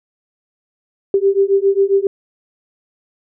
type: beating tone pair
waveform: sine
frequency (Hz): 390 / 397.4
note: G4 / G4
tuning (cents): -9 / +24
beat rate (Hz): 7.4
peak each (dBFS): -14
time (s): 1.14-2.07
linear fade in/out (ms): 2
effects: none